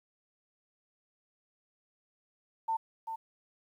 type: tone with echo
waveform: sine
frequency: 898 Hz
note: A5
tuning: 35 cents sharp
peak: -28 dBFS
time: 2.68-2.77 s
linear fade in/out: 10 ms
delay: 390 ms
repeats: 1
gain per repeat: -7 dB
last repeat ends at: 3.16 s
effects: 11-bit